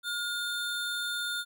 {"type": "tone pair together", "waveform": "square", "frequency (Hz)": [1425, 3591], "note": ["F6", "A7"], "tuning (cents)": [34, 35], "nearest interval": "octave + major third", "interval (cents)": 1601, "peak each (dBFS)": [-34, -35], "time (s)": [0.03, 1.45], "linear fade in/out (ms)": 50, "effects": []}